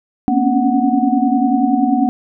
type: tone cluster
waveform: sine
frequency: 230.7 / 250.6 / 271.8 / 282.1 / 740 Hz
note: A#3 / B3 / C#4 / C#4 / F#5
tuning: -18 / +25 / -34 / +30 / 0 cents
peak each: -18 dBFS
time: 0.28-2.09 s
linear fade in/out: 0 ms
effects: none